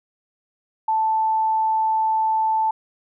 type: tone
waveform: sine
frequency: 880 Hz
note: A5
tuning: in tune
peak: -17 dBFS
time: 0.88-2.71 s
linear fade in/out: 5 ms
effects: none